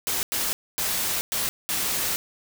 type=noise bursts at uneven times; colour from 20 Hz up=white; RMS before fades=-26 dBFS; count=5; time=0.07-0.23 / 0.32-0.53 / 0.78-1.21 / 1.32-1.49 / 1.69-2.16 s; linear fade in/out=0 ms; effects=none